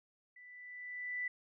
sine tone with level ramp, 1982 Hz, B6, 6 cents sharp, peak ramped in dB -54 to -34 dBFS, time 0.36-1.28 s, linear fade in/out 5 ms, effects none

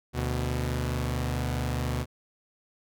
sawtooth tone pair together, 74.01 / 123.47 Hz, D2 / B2, +14 / 0 cents, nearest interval major sixth, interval 886 cents, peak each -26 dBFS, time 0.13-2.06 s, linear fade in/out 50 ms, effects none

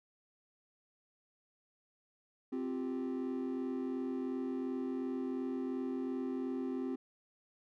triangle chord, C suspended fourth, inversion none, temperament equal, 261.6 / 349.2 / 392 Hz, C4 / F4 / G4, 0 / 0 / 0 cents, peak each -34 / -40 / -40 dBFS, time 2.52-6.96 s, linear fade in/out 10 ms, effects tanh soft clip ceiling -26 dBFS

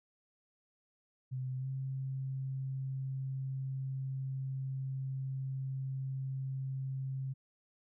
sine tone with pitch glide, 129.3 to 133.4 Hz, C3 to C3, -20 to +34 cents, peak -35 dBFS, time 1.31-7.34 s, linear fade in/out 20 ms, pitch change +54 cents, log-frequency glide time 1.58-1.67 s, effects none

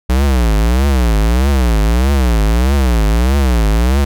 square tone with vibrato, 60.5 Hz, B1, 35 cents flat, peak -10 dBFS, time 0.09-4.05 s, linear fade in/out 10 ms, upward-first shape triangle, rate 1.6 Hz, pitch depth 300 cents each way, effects none

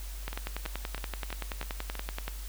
two click trains, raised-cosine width 0.3 ms, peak -18 / -22 dBFS, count 22 / 6, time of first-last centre 0.28-2.28 / 0.33-1.953 s, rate 10.5 / 3.08 Hz, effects added 48 Hz sine -37 dBFS peak until 2.48 s + white hiss -48 dBFS RMS until 2.48 s

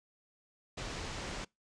pink low-pass noise, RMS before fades -41 dBFS, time 0.77-1.45 s, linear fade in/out 10 ms, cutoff 7200 Hz, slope 24 dB/octave, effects noise-tail reverb RT60 0.2 s tail -25 dB re dry + resampled to 22050 Hz

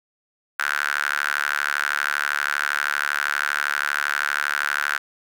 sawtooth tone with high-pass filter, 72.6 Hz, D2, 19 cents flat, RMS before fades -24 dBFS, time 0.59-4.98 s, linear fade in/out 5 ms, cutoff 1500 Hz, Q 7, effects none

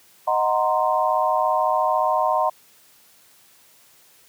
sine chord, C half-diminished seventh, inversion first, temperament equal, 622.3 / 740 / 932.3 / 1046.5 Hz, Eb5 / Gb5 / Bb5 / C6, 0 / 0 / 0 / 0 cents, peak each -23 dBFS, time 0.27-2.5 s, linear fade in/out 10 ms, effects white hiss -54 dBFS RMS until 4.28 s + high-pass 80 Hz 12 dB/octave

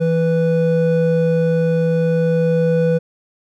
triangle tone pair together, 164.81 / 493.9 Hz, E3 / B4, 0 / 0 cents, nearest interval octave + perfect fifth, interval 1900 cents, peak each -14 dBFS, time 0-2.99 s, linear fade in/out 20 ms, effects none

